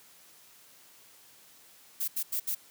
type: noise bursts at uneven times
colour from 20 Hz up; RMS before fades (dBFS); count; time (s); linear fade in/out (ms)
violet; -31; 4; 2-2.08 / 2.16-2.23 / 2.32-2.4 / 2.47-2.55; 10
effects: white hiss -57 dBFS RMS until 2.7 s + high-pass 100 Hz 12 dB/octave